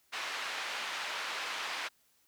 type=band-pass noise; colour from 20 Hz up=pink; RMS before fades=-38 dBFS; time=0.12-1.89 s; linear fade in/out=20 ms; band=1100 to 3800 Hz; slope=12 dB/octave; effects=white hiss -70 dBFS RMS until 2.27 s